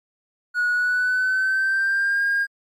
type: tone with pitch glide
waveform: triangle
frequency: 1458 to 1617.8 Hz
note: F#6 to G#6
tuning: -26 to -46 cents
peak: -15 dBFS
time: 0.54-2.47 s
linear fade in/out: 50 ms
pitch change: +180 cents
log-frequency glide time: 0.7-2.23 s
effects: tanh soft clip ceiling -14 dBFS + MP3 64 kbps